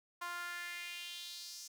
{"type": "tone with high-pass filter sweep", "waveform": "sawtooth", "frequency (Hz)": 349.2, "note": "F4", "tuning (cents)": 0, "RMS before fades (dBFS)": -45, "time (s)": [0.21, 1.68], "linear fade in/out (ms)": 10, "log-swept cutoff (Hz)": [1100, 6000], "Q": 3.2, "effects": []}